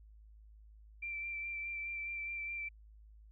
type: tone with vibrato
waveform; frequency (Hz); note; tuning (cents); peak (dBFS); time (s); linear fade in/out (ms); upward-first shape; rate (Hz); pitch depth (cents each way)
sine; 2349; D7; 0; -38; 1.02-2.69; 10; sine; 4.8; 18
effects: added 53 Hz sine -55 dBFS peak until 3.31 s